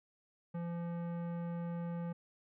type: tone with tanh clipping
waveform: sine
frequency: 171 Hz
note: F3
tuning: 36 cents flat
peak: -39 dBFS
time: 0.54-2.13 s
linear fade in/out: 10 ms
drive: 16 dB
effects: none